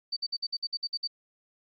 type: tone bursts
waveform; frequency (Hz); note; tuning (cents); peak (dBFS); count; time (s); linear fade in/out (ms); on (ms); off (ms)
sine; 4600; D8; -37; -28; 10; 0.12-1.075; 10; 46; 55
effects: AAC 64 kbps